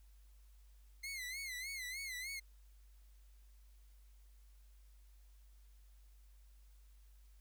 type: tone with vibrato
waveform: sawtooth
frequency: 2088 Hz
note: C7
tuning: 4 cents flat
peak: -39 dBFS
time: 1.03-2.4 s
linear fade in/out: 10 ms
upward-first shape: sine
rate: 3.3 Hz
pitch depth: 110 cents each way
effects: added 50 Hz sine -59 dBFS peak until 7.4 s + white hiss -75 dBFS RMS until 7.4 s